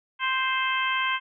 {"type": "harmonic tone", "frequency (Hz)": 523.3, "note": "C5", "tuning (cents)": 0, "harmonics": [2, 3, 4, 5, 6], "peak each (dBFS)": [-27, -29, -30, -31, -32], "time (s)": [0.19, 1.2], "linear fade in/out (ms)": 50, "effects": []}